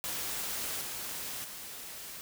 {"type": "noise with level steps", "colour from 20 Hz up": "white", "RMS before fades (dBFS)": [-36, -39, -44], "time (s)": [0.04, 2.21], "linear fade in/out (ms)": 0, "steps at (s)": [0.81, 1.44], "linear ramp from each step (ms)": 2, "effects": []}